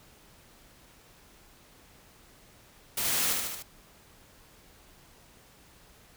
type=noise with echo; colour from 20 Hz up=white; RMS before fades=-30 dBFS; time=2.97-3.33 s; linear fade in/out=5 ms; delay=74 ms; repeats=4; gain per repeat=-3 dB; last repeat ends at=3.626 s; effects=pink hiss -57 dBFS RMS until 6.16 s